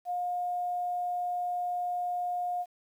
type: tone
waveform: sine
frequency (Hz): 713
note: F5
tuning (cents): +36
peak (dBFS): -29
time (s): 0.05-2.66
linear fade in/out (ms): 50
effects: 10-bit